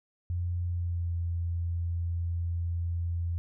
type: tone with pitch glide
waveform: sine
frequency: 87.7 to 85.4 Hz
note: F2 to F2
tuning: +8 to -38 cents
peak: -28 dBFS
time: 0.3-3.38 s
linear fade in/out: 0 ms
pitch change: -46 cents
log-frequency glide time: 0.65-1.14 s
effects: none